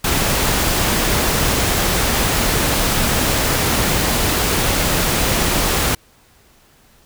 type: noise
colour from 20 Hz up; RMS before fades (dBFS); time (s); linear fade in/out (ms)
pink; -17; 0.04-5.95; 5
effects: pink hiss -52 dBFS RMS until 7.05 s